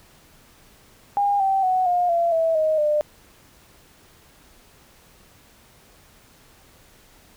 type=tone with pitch steps; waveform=sine; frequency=809 / 775.1 / 742.7 / 711.6 / 681.9 / 653.3 / 626 / 599.8 Hz; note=G#5 / G5 / F#5 / F5 / F5 / E5 / D#5 / D5; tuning=-46 / -20 / +6 / +32 / -42 / -16 / +10 / +36 cents; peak=-17 dBFS; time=1.17-3.01 s; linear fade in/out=0 ms; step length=230 ms; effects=pink hiss -53 dBFS RMS until 7.36 s